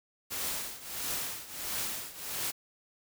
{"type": "noise with tremolo", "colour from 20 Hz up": "white", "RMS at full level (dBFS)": -33, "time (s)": [0.3, 2.52], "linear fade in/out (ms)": 20, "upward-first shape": "triangle", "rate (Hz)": 1.5, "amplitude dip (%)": 85, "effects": []}